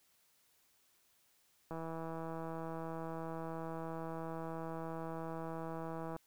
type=click train; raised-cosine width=1 ms; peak=-30 dBFS; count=727; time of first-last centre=1.71-6.164 s; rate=163 Hz; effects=white hiss -72 dBFS RMS until 6.26 s